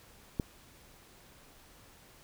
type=click; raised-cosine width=3 ms; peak=-17 dBFS; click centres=0.398 s; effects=pink hiss -58 dBFS RMS until 2.23 s